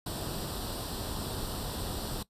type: noise with comb filter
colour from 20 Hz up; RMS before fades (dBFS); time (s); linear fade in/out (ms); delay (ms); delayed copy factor
pink; -36; 0.06-2.23; 5; 0.23; +0.75
effects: noise-tail reverb RT60 0.1 s tail -18 dB re dry + resampled to 32000 Hz